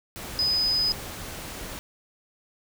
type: tone in noise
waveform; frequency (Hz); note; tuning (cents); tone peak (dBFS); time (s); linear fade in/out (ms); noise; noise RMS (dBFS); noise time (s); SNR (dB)
sine; 5010; D#8; +11; -21; 0.39-0.92; 0; pink; -37; 0.16-1.79; +13
effects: none